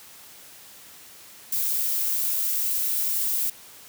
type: noise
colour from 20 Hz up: violet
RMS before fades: -25 dBFS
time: 1.52-3.5 s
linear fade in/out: 5 ms
effects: white hiss -47 dBFS RMS until 3.88 s + high-pass 60 Hz 12 dB/octave